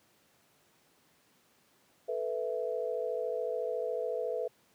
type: chord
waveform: sine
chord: A suspended second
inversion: none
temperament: equal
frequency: 440 / 493.9 / 659.3 Hz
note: A4 / B4 / E5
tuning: 0 / 0 / 0 cents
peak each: -36 / -34 / -37 dBFS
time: 2.08-4.48 s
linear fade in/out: 10 ms
effects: pink hiss -67 dBFS RMS until 4.74 s + high-pass 150 Hz 12 dB/octave